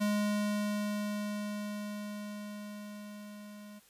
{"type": "tone with level ramp", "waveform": "square", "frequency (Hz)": 207.7, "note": "G#3", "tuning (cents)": 0, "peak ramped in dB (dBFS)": [-28, -48], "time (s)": [0, 3.8], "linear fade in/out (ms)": 20, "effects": ["white hiss -63 dBFS RMS until 3.89 s", "resampled to 32000 Hz"]}